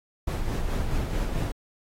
brown noise with tremolo, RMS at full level -25 dBFS, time 0.27-1.52 s, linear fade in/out 5 ms, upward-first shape sine, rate 4.6 Hz, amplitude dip 40%, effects AAC 48 kbps

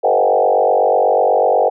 sine tone with frequency modulation, 622.3 Hz, D#5, in tune, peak -10 dBFS, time 0.03-1.7 s, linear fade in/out 20 ms, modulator 48.1 Hz, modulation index 3.8, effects none

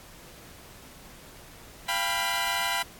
15% pulse tone cluster, 690 / 793 / 988 / 1412 Hz, F5 / G5 / B5 / F6, -21 / +20 / 0 / +19 cents, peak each -26 / -25 / -22 / -31 dBFS, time 1.88-2.83 s, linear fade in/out 10 ms, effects pink hiss -49 dBFS RMS until 2.99 s + AAC 64 kbps

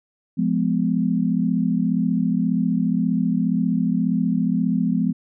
sine chord, F diminished, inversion none, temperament just, 174.61 / 209.5 / 251.4 Hz, F3 / Ab3 / Cb4, 0 / +15 / +31 cents, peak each -22 dBFS, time 0.37-5.13 s, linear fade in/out 20 ms, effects none

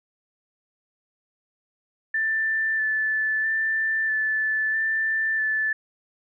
sine tone with vibrato, 1760 Hz, A6, in tune, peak -21 dBFS, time 2.14-5.73 s, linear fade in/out 5 ms, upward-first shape square, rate 0.77 Hz, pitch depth 13 cents each way, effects none

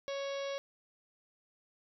harmonic tone with a mistuned harmonic, 554.4 Hz, C#5, in tune, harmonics 1 / 2 / 3 / 4 / 5 / 6 / 7 / 8 / 9 / 10, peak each -36 / -47 / -51 / -49 / -53 / -50 / -52 / -57 / -58 / -54 dBFS, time 0.08-0.58 s, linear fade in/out 0 ms, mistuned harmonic 10, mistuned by +30 cents, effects none

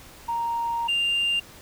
sine tone pair in turn, 932.3 / 2794 Hz, A#5 / F7, 0 / 0 cents, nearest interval octave + perfect fifth, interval 1900 cents, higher second, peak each -23 / -19 dBFS, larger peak second, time 0.28-0.88 / 0.88-1.4 s, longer first, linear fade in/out 10 ms, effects tanh soft clip ceiling -19 dBFS + pink hiss -47 dBFS RMS until 1.61 s

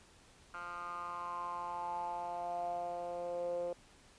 10% pulse tone with band-pass filter sweep, 174.61 Hz, F3, in tune, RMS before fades -40 dBFS, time 0.54-3.73 s, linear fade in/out 2 ms, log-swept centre 1400 to 490 Hz, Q 6.6, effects pink hiss -62 dBFS RMS until 4.18 s + resampled to 22050 Hz

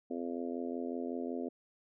harmonic tone, 85.4 Hz, F2, 38 cents flat, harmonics 3 / 4 / 5 / 6 / 7 / 8, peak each -38 / -42 / -42 / -47 / -47 / -48 dBFS, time 0.1-1.49 s, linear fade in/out 10 ms, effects none

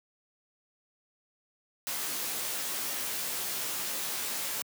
white noise with comb filter, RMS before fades -34 dBFS, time 1.87-4.62 s, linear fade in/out 0 ms, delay 16 ms, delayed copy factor +0.85, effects high-pass 150 Hz 12 dB/octave

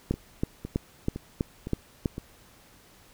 two click trains, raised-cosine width 3 ms, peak -21 / -12 dBFS, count 5 / 7, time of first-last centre 0.14-2.181 / 0.11-2.058 s, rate 1.96 / 3.08 Hz, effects pink hiss -56 dBFS RMS until 3.13 s

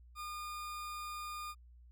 40% pulse tone, 1215 Hz, D#6, 42 cents flat, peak -40 dBFS, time 0.15-1.55 s, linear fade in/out 50 ms, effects added 60 Hz sine -55 dBFS peak until 1.91 s + MP3 96 kbps

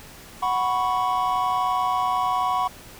triangle chord, F# suspended fourth, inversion none, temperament equal, 740 / 987.8 / 1108.7 Hz, F#5 / B5 / C#6, 0 / 0 / 0 cents, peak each -23 dBFS, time 0.42-2.68 s, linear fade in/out 10 ms, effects pink hiss -44 dBFS RMS until 2.99 s

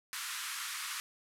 pink band-pass noise, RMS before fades -40 dBFS, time 0.13-1 s, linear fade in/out 0 ms, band 1100 to 13000 Hz, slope 48 dB/octave, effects none

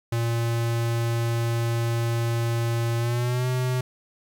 square tone with pitch glide, 116.54 to 127.09 Hz, A#2 to C3, 0 to -50 cents, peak -23 dBFS, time 0.12-3.81 s, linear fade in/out 5 ms, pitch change +150 cents, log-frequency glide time 2.98-3.48 s, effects 10-bit

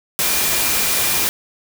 sine tone in noise, 2400 Hz, D7, 37 cents sharp, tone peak -29 dBFS, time 0.23-1.24 s, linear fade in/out 0 ms, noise white, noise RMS -18 dBFS, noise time 0.19-1.29 s, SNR -14 dB, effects none

